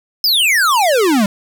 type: exponential sweep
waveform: square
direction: down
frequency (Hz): 5274 to 192.5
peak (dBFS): -11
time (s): 0.24-1.26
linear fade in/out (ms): 2
effects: none